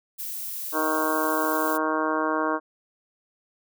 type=noise; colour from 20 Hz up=violet; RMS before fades=-33 dBFS; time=0.18-1.78 s; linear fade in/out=20 ms
type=harmonic tone; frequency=156.5 Hz; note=D#3; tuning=10 cents sharp; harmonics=2 / 3 / 4 / 5 / 6 / 7 / 8 / 9 / 10; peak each=-28 / -31 / -30 / -36 / -31 / -28 / -37 / -33 / -35 dBFS; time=0.72-2.6 s; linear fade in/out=50 ms
effects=none